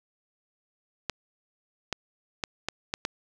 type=clicks; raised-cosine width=0.2 ms; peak=-11 dBFS; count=6; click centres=1.097 / 1.927 / 2.438 / 2.686 / 2.939 / 3.051 s; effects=none